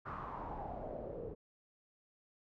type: noise with low-pass filter sweep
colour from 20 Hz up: pink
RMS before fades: -44 dBFS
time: 0.05-1.35 s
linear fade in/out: 20 ms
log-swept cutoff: 1300 to 440 Hz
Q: 5
effects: none